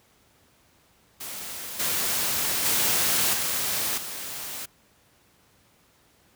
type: noise with level steps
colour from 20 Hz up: white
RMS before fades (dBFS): -36 / -26 / -23 / -27 / -35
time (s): 1.2-4.66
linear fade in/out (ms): 10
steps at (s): 1.79 / 2.65 / 3.33 / 3.97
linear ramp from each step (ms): 10
effects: pink hiss -61 dBFS RMS until 6.35 s + high-pass 60 Hz 12 dB/octave